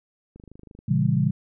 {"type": "click train", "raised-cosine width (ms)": 3, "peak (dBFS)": -32, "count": 12, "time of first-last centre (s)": [0.36, 0.79], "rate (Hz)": 25.6}
{"type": "chord", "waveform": "sine", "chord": "A# diminished seventh", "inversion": "none", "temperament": "just", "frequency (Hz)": [116.54, 139.85, 167.82, 201.4], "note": ["A#2", "C#3", "E3", "G3"], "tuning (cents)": [0, 16, 31, 47], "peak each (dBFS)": [-25, -22, -24, -25], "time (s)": [0.88, 1.31], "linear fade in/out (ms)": 10}
{"effects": []}